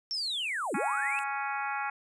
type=linear two-way sweep; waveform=sine; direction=down then up; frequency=5530 to 174.61 to 2658 Hz; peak=-30 dBFS; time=0.11-1.19 s; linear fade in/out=0 ms; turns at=0.75 s
type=high-pass noise; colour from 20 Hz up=pink; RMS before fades=-46 dBFS; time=0.14-1.24 s; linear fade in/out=5 ms; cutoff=7400 Hz; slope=96 dB/octave
type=harmonic tone; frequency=277.2 Hz; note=C#4; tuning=in tune; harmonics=3 / 4 / 5 / 6 / 7 / 8 / 9; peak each=-34 / -39 / -36 / -40 / -43 / -43 / -42 dBFS; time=0.74-1.9 s; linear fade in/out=5 ms
effects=resampled to 22050 Hz